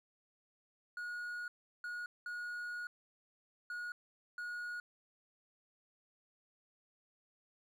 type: tone bursts at uneven times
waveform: triangle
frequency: 1447 Hz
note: F#6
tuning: 39 cents flat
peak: -38 dBFS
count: 5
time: 0.97-1.48 / 1.84-2.06 / 2.26-2.87 / 3.7-3.92 / 4.38-4.8 s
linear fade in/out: 2 ms
effects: none